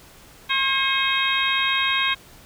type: harmonic tone with a mistuned harmonic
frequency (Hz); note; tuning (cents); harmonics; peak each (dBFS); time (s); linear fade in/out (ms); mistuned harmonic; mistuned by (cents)
538; C5; +48; 2 / 3 / 4 / 5 / 6 / 7; -26 / -26 / -26 / -26 / -26 / -26; 0.49-2.15; 20; 5; -90
effects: pink hiss -48 dBFS RMS until 2.45 s